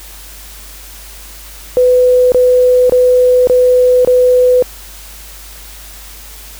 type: tone bursts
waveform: sine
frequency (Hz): 500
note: B4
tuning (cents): +21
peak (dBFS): -5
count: 5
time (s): 1.77-4.624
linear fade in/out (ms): 0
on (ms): 550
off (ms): 26
effects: added 50 Hz sine -34 dBFS peak until 6.59 s + white hiss -34 dBFS RMS until 6.59 s